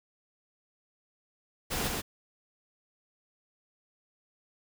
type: noise with echo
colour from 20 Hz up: pink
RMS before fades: -32 dBFS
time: 1.7-1.89 s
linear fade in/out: 20 ms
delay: 130 ms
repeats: 1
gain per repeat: -2 dB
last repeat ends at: 2.02 s
effects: none